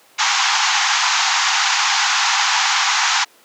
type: band-pass noise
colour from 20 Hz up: pink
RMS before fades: -17 dBFS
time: 0.18-3.25 s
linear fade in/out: 20 ms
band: 770 to 7100 Hz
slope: 96 dB/octave
effects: pink hiss -50 dBFS RMS until 3.44 s + high-pass 400 Hz 12 dB/octave